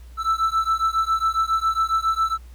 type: beating tone pair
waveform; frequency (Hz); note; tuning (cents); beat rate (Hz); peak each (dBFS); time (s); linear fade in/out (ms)
triangle; 1318.5 / 1325.8; E6 / E6; 0 / +10; 7.3; -20; 0.17-2.38; 50
effects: added 60 Hz sine -39 dBFS peak until 2.54 s + pink hiss -56 dBFS RMS until 2.54 s